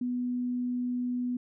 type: tone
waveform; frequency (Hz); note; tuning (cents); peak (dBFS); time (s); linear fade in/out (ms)
sine; 246.9; B3; 0; -28; 0.01-1.37; 5
effects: none